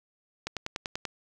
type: click train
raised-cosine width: 0.2 ms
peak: -15 dBFS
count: 7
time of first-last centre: 0.47-1.053 s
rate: 10.3 Hz
effects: none